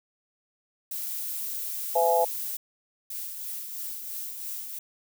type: noise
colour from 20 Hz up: violet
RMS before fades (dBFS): -33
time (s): 0.91-2.57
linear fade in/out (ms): 5
type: harmonic tone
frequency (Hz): 168.6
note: E3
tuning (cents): +39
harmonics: 3 / 4 / 5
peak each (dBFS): -24 / -24 / -24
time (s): 1.95-2.25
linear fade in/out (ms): 10
type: noise with tremolo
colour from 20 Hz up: violet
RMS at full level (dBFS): -34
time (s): 3.1-4.79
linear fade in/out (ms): 5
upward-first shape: triangle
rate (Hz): 3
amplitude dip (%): 45
effects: none